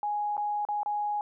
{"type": "tone with dropouts", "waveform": "sine", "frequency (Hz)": 831, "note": "G#5", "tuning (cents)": 1, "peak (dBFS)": -27, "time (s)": [0.03, 1.21], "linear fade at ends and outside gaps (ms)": 1, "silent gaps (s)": [[0.368, 0.378], [0.651, 0.687], [0.832, 0.86]], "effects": []}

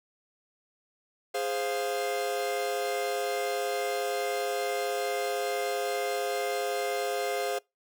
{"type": "chord", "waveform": "45% pulse", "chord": "F minor", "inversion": "first", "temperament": "equal with one note detuned", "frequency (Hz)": [412.9, 523.3, 698.5], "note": ["Ab4", "C5", "F5"], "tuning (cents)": [-10, 0, 0], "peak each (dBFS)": -33, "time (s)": [1.34, 7.59], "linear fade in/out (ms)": 10, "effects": ["noise-tail reverb RT60 0.2 s tail -24 dB re dry"]}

